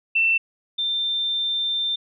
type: tone pair in turn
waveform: sine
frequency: 2682 / 3580 Hz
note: E7 / A7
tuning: +29 / +29 cents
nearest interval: perfect fourth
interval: 500 cents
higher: second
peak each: -16 / -21 dBFS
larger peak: first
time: 0.15-0.38 / 0.78-1.96 s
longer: second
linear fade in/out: 10 ms
effects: none